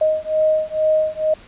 sine beating tone pair, 622.3 / 624.5 Hz, D#5 / D#5, 0 / +6 cents, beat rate 2.2 Hz, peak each -18 dBFS, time 0.01-1.34 s, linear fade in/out 5 ms, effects pink hiss -45 dBFS RMS until 1.47 s + resampled to 8000 Hz

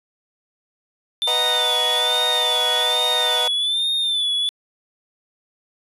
triangle tone with vibrato, 3535 Hz, A7, 7 cents sharp, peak -17 dBFS, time 1.22-4.49 s, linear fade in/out 0 ms, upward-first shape sine, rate 1.2 Hz, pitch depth 73 cents each way
sawtooth chord, B major seventh, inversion none, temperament equal, 493.9 / 622.3 / 740 / 932.3 Hz, B4 / D#5 / F#5 / A#5, 0 / 0 / 0 / 0 cents, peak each -24 dBFS, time 1.27-3.48 s, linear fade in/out 5 ms
effects resampled to 32000 Hz

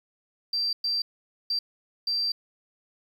triangle tone bursts at uneven times, 4699 Hz, D8, in tune, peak -21 dBFS, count 4, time 0.53-0.73 / 0.84-1.02 / 1.5-1.59 / 2.07-2.32 s, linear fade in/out 5 ms, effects tanh soft clip ceiling -22 dBFS + 10-bit

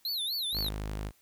square tone with vibrato, 3972 Hz, B7, 9 cents sharp, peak -31 dBFS, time 0.05-0.69 s, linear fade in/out 2 ms, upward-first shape sine, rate 4.1 Hz, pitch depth 220 cents each way
sawtooth tone, 51.91 Hz, G#1, in tune, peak -30 dBFS, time 0.52-1.12 s, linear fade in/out 50 ms
effects white hiss -66 dBFS RMS until 1.21 s

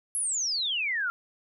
sine exponential sweep, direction down, 11220 to 1354 Hz, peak -26 dBFS, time 0.15-1.1 s, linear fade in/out 0 ms, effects none

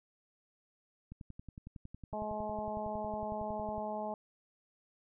click train, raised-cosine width 5 ms, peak -34 dBFS, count 30, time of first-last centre 1.12-3.781 s, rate 10.9 Hz
harmonic tone, 212.6 Hz, G#3, 41 cents sharp, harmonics 1 / 2 / 3 / 4 / 5, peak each -43 / -46 / -39 / -40 / -50 dBFS, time 2.13-4.14 s, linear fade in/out 2 ms
effects none

